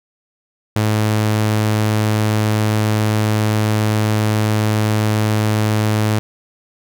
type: tone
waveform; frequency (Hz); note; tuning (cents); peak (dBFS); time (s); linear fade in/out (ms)
sawtooth; 107.4; A2; -41; -10; 0.76-6.19; 0
effects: none